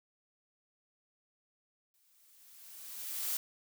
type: noise with exponential growth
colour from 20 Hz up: blue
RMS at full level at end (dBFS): -33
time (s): 1.94-3.37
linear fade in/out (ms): 1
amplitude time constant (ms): 310
effects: none